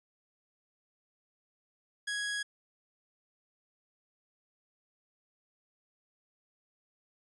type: tone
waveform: sawtooth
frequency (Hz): 1661.2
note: G#6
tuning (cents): 0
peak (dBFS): -29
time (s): 2.07-2.43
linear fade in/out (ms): 10
effects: resampled to 24000 Hz